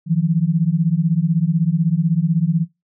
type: beating tone pair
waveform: sine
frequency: 157.6 / 173.6 Hz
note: D#3 / F3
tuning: +23 / -10 cents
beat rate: 16 Hz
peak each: -17 dBFS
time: 0.06-2.66 s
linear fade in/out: 50 ms
effects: noise-tail reverb RT60 0.2 s tail -18 dB re dry